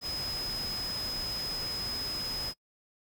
sine tone in noise, 5060 Hz, D#8, 28 cents sharp, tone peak -33 dBFS, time 0.01-2.54 s, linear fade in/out 50 ms, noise pink, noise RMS -41 dBFS, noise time 0.01-2.54 s, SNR +5 dB, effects noise-tail reverb RT60 0.1 s tail -23 dB re dry

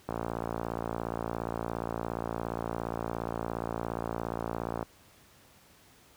click train, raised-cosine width 1 ms, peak -18 dBFS, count 272, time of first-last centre 0.09-4.828 s, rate 57.2 Hz, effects pink hiss -59 dBFS RMS until 6.16 s + high-pass 60 Hz 12 dB/octave

